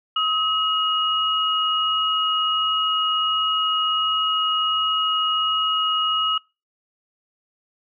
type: tone pair together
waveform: sine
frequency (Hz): 1273.4 / 2886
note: D#6 / F#7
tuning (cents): +40 / -44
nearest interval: octave + major second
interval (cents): 1416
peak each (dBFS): -21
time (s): 0.16-6.38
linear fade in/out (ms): 5
effects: noise-tail reverb RT60 0.3 s tail -26 dB re dry